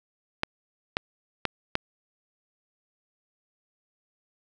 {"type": "clicks", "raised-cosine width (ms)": 0.3, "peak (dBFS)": -8, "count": 4, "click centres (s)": [0.434, 0.969, 1.453, 1.754], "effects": []}